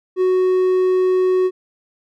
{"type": "tone", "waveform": "triangle", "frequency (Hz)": 370, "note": "F#4", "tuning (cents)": 0, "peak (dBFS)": -11, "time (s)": [0.16, 1.51], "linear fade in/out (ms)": 50, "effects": []}